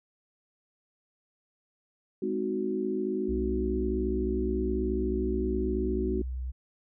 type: chord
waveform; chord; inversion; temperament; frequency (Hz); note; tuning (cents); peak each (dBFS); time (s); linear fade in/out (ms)
sine; Ab dominant seventh; none; equal with one note detuned; 207.7 / 257 / 311.1 / 370; Ab3 / C4 / Eb4 / Gb4; 0 / -31 / 0 / 0; -34 / -35 / -35 / -30; 2.22-6.22; 5
type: tone with vibrato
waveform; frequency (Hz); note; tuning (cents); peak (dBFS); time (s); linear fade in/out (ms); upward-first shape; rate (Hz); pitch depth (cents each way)
sine; 63.3; B1; +43; -31; 3.28-6.52; 20; sine; 8.8; 10
effects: none